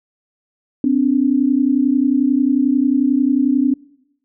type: tone pair together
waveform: sine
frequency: 255.9 / 287.1 Hz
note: C4 / D4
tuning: -38 / -39 cents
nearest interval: major second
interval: 199 cents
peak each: -15 dBFS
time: 0.84-3.74 s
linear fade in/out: 2 ms
effects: noise-tail reverb RT60 0.8 s tail -22 dB re dry